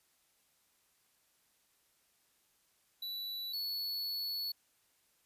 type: tone pair in turn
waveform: square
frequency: 3951 / 4412 Hz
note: B7 / C#8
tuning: 0 / -9 cents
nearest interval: major second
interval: 191 cents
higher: second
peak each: -39 / -36 dBFS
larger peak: second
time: 3.02-3.53 / 3.53-4.52 s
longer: second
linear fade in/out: 5 ms
effects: white hiss -73 dBFS RMS until 5.25 s + resampled to 32000 Hz